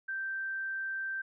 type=tone; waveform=sine; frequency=1565 Hz; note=G6; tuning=3 cents flat; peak=-33 dBFS; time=0.08-1.22 s; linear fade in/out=10 ms; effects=none